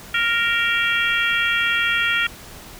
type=harmonic tone with a mistuned harmonic; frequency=466.2 Hz; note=A#4; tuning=in tune; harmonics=3 / 4 / 5 / 6 / 7; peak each=-22 / -23 / -24 / -25 / -25 dBFS; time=0.14-2.27 s; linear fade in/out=5 ms; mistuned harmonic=6; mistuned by=-30 cents; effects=pink hiss -40 dBFS RMS until 2.79 s